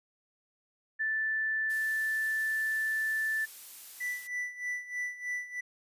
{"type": "tone", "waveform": "sine", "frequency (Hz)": 1760, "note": "A6", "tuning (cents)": 0, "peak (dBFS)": -28, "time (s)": [0.99, 3.46], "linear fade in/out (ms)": 20}
{"type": "noise", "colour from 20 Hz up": "blue", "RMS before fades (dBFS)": -46, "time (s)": [1.69, 4.28], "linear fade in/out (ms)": 20}
{"type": "tone with tremolo", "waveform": "triangle", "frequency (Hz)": 1976, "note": "B6", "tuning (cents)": 0, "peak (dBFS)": -29, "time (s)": [4, 5.61], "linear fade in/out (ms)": 10, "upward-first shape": "sine", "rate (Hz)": 3.2, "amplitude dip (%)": 80}
{"effects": ["resampled to 32000 Hz"]}